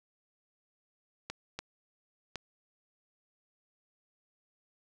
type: clicks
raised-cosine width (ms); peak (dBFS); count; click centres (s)
0.2; -20; 3; 1.3 / 1.59 / 2.357
effects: none